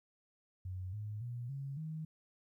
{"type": "tone with pitch steps", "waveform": "sine", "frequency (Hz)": [92.5, 105.64, 120.65, 137.8, 157.37], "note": ["F#2", "G#2", "B2", "C#3", "D#3"], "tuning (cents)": [0, 30, -40, -10, 20], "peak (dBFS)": -39, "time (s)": [0.65, 2.05], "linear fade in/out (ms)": 5, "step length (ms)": 280, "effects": ["13-bit"]}